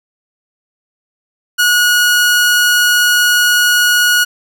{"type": "tone", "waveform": "sawtooth", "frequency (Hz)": 1453, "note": "F#6", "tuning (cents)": -32, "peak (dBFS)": -5, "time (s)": [1.58, 4.25], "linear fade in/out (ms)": 20, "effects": []}